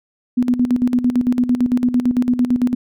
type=tone with tremolo; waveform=sine; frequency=246.9 Hz; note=B3; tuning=in tune; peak=-11 dBFS; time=0.37-2.75 s; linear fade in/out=10 ms; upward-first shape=square; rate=8.9 Hz; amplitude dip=70%; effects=none